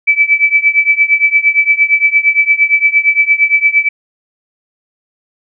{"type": "tone with tremolo", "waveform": "sine", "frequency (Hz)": 2308, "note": "D7", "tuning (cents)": -31, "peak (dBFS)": -3, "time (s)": [0.07, 3.89], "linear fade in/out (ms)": 10, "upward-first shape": "triangle", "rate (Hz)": 8.7, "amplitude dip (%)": 95, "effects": []}